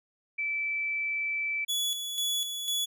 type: tone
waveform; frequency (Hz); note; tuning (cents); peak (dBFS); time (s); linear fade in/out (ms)
sine; 2319; D7; -22; -28; 0.38-1.65; 10
type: tone with tremolo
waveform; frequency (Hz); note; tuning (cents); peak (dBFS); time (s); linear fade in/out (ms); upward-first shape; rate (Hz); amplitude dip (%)
sawtooth; 3400; G#7; +40; -24; 1.68-2.86; 20; square; 2; 50
effects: none